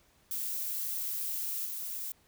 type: noise with level steps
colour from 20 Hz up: violet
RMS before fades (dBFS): -35 / -38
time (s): 0.31-2.12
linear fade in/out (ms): 2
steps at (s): 1.65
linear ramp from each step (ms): 2
effects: pink hiss -66 dBFS RMS until 2.27 s